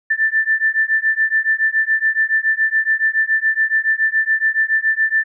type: beating tone pair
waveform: sine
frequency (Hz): 1767 / 1774.1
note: A6 / A6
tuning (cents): +7 / +14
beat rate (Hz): 7.1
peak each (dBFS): -17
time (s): 0.1-5.24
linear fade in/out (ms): 10
effects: none